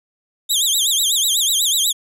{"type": "tone with vibrato", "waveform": "20% pulse", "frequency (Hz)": 3520, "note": "A7", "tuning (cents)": 0, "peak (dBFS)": -9, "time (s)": [0.49, 1.93], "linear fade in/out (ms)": 20, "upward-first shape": "sine", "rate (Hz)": 8.1, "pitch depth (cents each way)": 200, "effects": []}